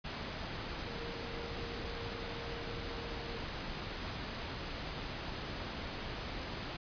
sine tone in noise, 466.2 Hz, A#4, in tune, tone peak -47 dBFS, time 0.87-3.38 s, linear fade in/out 10 ms, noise pink, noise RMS -41 dBFS, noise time 0.04-6.77 s, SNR -9 dB, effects resampled to 11025 Hz

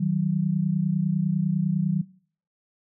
sine tone pair together, 157.9 / 187.88 Hz, D#3 / F#3, +26 / +27 cents, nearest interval minor third, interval 301 cents, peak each -24 / -23 dBFS, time 0-2.02 s, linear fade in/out 10 ms, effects noise-tail reverb RT60 0.5 s tail -21 dB re dry

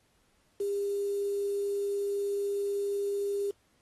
sine tone with quantisation, 402.4 Hz, G4, 45 cents sharp, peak -28 dBFS, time 0.6-3.51 s, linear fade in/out 5 ms, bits 8, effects pink hiss -70 dBFS RMS until 3.81 s + AAC 32 kbps

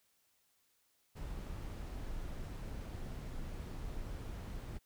brown noise, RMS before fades -43 dBFS, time 1.15-4.79 s, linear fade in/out 20 ms, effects white hiss -75 dBFS RMS until 4.85 s

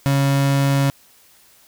35% pulse tone, 138.59 Hz, C#3, in tune, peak -13 dBFS, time 0.06-0.9 s, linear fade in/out 0 ms, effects white hiss -52 dBFS RMS until 1.67 s

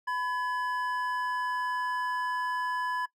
triangle tone pair together, 999.8 / 1700 Hz, B5 / G#6, +21 / +40 cents, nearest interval major sixth, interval 919 cents, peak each -29 / -31 dBFS, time 0.07-3.06 s, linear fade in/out 10 ms, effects noise-tail reverb RT60 0.1 s tail -20 dB re dry

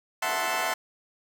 20% pulse chord, F# half-diminished seventh, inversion third, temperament equal, 659.3 / 740 / 880 / 1046.5 Hz, E5 / F#5 / A5 / C6, 0 / 0 / 0 / 0 cents, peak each -27 dBFS, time 0.22-0.74 s, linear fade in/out 5 ms
white band-pass noise, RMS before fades -39 dBFS, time 0.23-0.74 s, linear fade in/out 10 ms, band 340 to 1100 Hz, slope 12 dB/octave
effects none

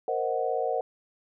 sine chord, C half-diminished seventh, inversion third, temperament equal, 466.2 / 523.3 / 622.3 / 740 Hz, Bb4 / C5 / Eb5 / Gb5, 0 / 0 / 0 / 0 cents, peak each -30 / -31 / -33 / -30 dBFS, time 0.08-0.81 s, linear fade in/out 2 ms, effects none

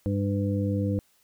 harmonic tone, 100 Hz, G2, 35 cents sharp, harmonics 1 / 2 / 3 / 5, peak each -26 / -29 / -31 / -33 dBFS, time 0.06-0.99 s, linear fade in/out 0 ms, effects white hiss -65 dBFS RMS until 1.23 s

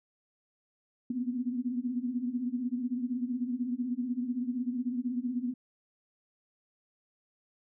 sine tone cluster, 236.9 / 247.2 / 263.1 Hz, A#3 / B3 / C4, +28 / +2 / +10 cents, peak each -36 / -32 / -38 dBFS, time 1.1-5.54 s, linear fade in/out 5 ms, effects none

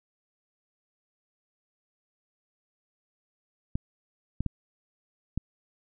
clicks, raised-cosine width 5 ms, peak -16 dBFS, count 4, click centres 3.755 / 4.406 / 4.463 / 5.376 s, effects none

